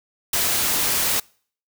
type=noise; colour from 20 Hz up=white; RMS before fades=-21 dBFS; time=0.33-1.2 s; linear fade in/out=5 ms; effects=noise-tail reverb RT60 0.5 s tail -26 dB re dry